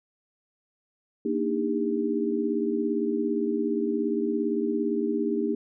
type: chord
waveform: sine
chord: Eb major seventh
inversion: second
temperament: equal with one note detuned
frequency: 233.1 / 293.7 / 311.1 / 401.6 Hz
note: Bb3 / D4 / Eb4 / G4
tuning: 0 / 0 / 0 / +42 cents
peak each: -29 / -32 / -29 / -28 dBFS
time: 1.25-5.55 s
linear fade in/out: 5 ms
effects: none